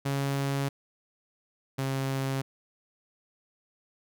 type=tone pair in turn; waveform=sawtooth; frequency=138.59 / 134.88 Hz; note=C#3 / C#3; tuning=0 / -47 cents; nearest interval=unison; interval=47 cents; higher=first; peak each=-23 / -24 dBFS; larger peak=first; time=0.05-0.69 / 1.78-2.42 s; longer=neither; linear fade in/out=10 ms; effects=none